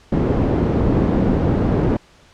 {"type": "low-pass noise", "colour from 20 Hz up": "white", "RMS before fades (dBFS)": -17, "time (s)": [0.12, 1.97], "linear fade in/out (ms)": 5, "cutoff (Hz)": 310, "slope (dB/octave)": 12, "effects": ["pink hiss -50 dBFS RMS until 2.33 s", "low-pass 6000 Hz 12 dB/octave"]}